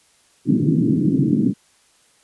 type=band-pass noise; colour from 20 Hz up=white; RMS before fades=-17 dBFS; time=0.45-1.54 s; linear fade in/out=50 ms; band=130 to 320 Hz; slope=48 dB/octave; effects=white hiss -57 dBFS RMS until 2.23 s + resampled to 24000 Hz